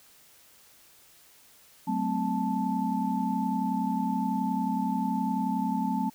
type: tone cluster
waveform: sine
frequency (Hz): 189.3 / 220.7 / 259.6 / 877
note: F#3 / A3 / C4 / A5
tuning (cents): +40 / +5 / -13 / -6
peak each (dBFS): -31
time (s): 1.87-6.1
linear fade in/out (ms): 10
effects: white hiss -57 dBFS RMS until 6.14 s